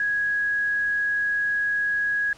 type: tone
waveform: sine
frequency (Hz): 1661.2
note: G#6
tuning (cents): 0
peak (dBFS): -21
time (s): 0-2.33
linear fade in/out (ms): 2
effects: pink hiss -50 dBFS RMS until 2.37 s + low-pass 8000 Hz 12 dB/octave